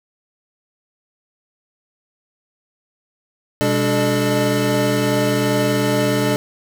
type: tone cluster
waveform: square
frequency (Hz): 124.6 / 201.5 / 291.6 / 432.8 / 602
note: B2 / G3 / D4 / A4 / D5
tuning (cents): +16 / +48 / -12 / -29 / +43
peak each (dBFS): -23 / -24 / -22 / -23 / -23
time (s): 3.61-6.36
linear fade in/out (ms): 0
effects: none